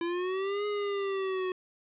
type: linear two-way sweep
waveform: square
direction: up then down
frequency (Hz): 336.3 to 417 to 367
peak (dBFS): -30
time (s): 0.01-1.52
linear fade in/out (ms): 2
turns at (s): 0.66
effects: resampled to 8000 Hz + 10-bit